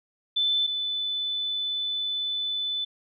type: tone pair in turn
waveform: sine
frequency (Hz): 3520 / 3502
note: A7 / A7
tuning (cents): 0 / -9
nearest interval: unison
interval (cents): 9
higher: first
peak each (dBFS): -21 / -26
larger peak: first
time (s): 0.36-0.67 / 0.67-2.85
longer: second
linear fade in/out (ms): 10
effects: none